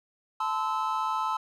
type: tone cluster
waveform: triangle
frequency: 875 / 1030 / 1304 Hz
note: A5 / C6 / E6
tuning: -10 / -28 / -19 cents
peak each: -29 dBFS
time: 0.4-1.37 s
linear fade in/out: 5 ms
effects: none